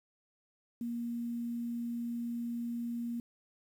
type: tone with quantisation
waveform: sine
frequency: 235.9 Hz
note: A#3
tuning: 21 cents sharp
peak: -34 dBFS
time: 0.81-3.2 s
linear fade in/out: 2 ms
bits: 10
effects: none